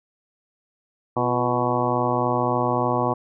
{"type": "harmonic tone with a mistuned harmonic", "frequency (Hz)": 123.47, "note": "B2", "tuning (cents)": 0, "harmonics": [1, 2, 3, 4, 5, 6, 7, 8, 9], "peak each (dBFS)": [-28, -28, -28, -28, -28, -28, -28, -28, -28], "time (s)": [1.16, 3.14], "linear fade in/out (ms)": 10, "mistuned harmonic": 3, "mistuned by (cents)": -65, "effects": []}